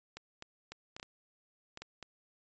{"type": "clicks", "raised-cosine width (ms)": 0.2, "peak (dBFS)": -27, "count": 9, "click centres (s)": [0.17, 0.424, 0.72, 0.965, 0.998, 1.029, 1.774, 1.82, 2.027], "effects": ["resampled to 16000 Hz"]}